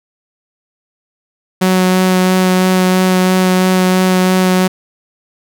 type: tone with vibrato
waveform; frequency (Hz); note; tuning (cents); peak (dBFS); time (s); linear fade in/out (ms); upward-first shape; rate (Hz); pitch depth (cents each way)
sawtooth; 185; F#3; 0; -5; 1.61-4.68; 10; sine; 3; 10
effects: none